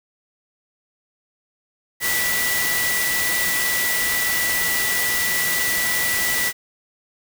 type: tone in noise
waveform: sine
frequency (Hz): 1964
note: B6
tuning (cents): -10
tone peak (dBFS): -22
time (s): 2-6.53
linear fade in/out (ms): 50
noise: white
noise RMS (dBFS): -23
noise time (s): 2-6.53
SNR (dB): -2
effects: none